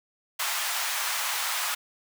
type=high-pass noise; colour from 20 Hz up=pink; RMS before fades=-29 dBFS; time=0.39-1.75 s; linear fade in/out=10 ms; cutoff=870 Hz; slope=24 dB/octave; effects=none